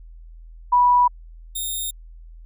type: tone pair in turn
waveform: sine / 5% pulse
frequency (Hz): 980 / 3674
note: B5 / A#7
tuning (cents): -14 / -26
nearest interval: octave + major seventh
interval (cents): 2288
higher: second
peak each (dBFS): -12 / -17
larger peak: first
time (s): 0.72-1.08 / 1.55-1.91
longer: neither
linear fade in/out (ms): 10
effects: added 41 Hz sine -39 dBFS peak until 2.45 s